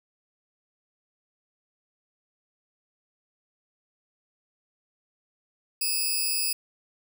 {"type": "tone pair together", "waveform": "10% pulse", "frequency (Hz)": [2600, 4908], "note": ["E7", "D#8"], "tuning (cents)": [-24, -25], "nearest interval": "major seventh", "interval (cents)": 1099, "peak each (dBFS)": [-22, -19], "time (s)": [5.81, 6.53], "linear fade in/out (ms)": 5, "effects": []}